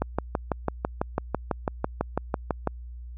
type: click train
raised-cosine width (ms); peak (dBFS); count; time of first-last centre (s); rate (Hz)
1; -10; 17; 0.02-2.673; 6.03
effects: added 60 Hz sine -37 dBFS peak until 3.17 s